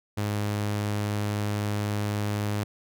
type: tone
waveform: sawtooth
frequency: 103.83 Hz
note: G#2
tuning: in tune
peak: -22 dBFS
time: 0.17-2.64 s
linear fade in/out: 10 ms
effects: none